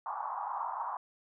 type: band-pass noise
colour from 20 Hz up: white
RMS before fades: -37 dBFS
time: 0.06-0.97 s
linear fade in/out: 2 ms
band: 800 to 1100 Hz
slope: 48 dB/octave
effects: none